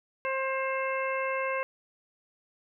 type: harmonic tone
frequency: 531 Hz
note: C5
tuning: 25 cents sharp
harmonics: 1 / 2 / 3 / 4 / 5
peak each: -31 / -33 / -37 / -36 / -38 dBFS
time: 0.25-1.63 s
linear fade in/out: 0 ms
effects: none